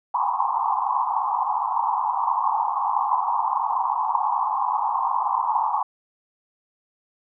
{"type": "band-pass noise", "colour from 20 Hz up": "white", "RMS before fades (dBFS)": -23, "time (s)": [0.14, 5.83], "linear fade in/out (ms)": 5, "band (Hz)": [790, 1100], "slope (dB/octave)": 96, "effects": []}